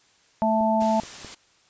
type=harmonic tone; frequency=220 Hz; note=A3; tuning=in tune; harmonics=1 / 3 / 4; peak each=-23 / -23 / -23 dBFS; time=0.42-1 s; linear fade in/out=0 ms
type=click train; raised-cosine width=2 ms; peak=-27 dBFS; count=4; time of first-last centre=0.61-1.247 s; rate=4.71 Hz
type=noise; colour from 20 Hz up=white; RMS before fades=-39 dBFS; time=0.8-1.35 s; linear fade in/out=10 ms
effects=white hiss -60 dBFS RMS until 1.69 s + resampled to 16000 Hz